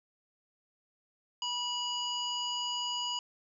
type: harmonic tone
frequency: 973 Hz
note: B5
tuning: 26 cents flat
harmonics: 1 / 3 / 5 / 7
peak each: -38 / -34 / -40 / -44 dBFS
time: 1.42-3.19 s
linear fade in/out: 2 ms
effects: none